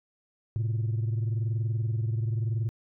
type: tone pair together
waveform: sine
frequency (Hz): 109.92 / 130.81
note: A2 / C3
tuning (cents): -1 / 0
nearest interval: minor third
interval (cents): 301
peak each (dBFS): -24 / -31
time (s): 0.56-2.69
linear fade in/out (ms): 0
effects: tanh soft clip ceiling -23 dBFS